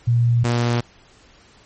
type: tone pair in turn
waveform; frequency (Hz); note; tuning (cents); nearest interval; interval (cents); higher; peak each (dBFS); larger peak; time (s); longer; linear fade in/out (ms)
sine / sawtooth; 118.6 / 119.36; A#2 / A#2; +30 / +41; unison; 11; second; -13; neither; 0.07-0.44 / 0.44-0.81; neither; 10
effects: pink hiss -51 dBFS RMS until 1.65 s + MP3 32 kbps